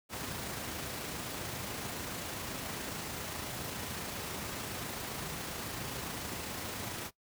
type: noise with amplitude modulation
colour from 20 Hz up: pink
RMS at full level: -38 dBFS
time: 0.09-7.11 s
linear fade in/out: 50 ms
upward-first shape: sine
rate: 27.3 Hz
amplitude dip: 25%
effects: noise-tail reverb RT60 0.1 s tail -19 dB re dry + high-pass 80 Hz 12 dB/octave

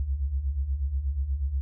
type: beating tone pair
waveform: sine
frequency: 62.5 / 70.8 Hz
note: B1 / C#2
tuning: +21 / +37 cents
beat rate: 8.3 Hz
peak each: -32 / -26 dBFS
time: 0-1.61 s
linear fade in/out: 0 ms
effects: none

